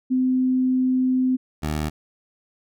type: tone pair in turn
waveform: sine / 15% pulse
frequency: 256.7 / 76.32 Hz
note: C4 / D#2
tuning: -33 / -33 cents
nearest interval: octave + major sixth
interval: 2100 cents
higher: first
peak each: -17 dBFS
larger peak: neither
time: 0.1-1.37 / 1.62-1.9 s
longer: first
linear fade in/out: 20 ms
effects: none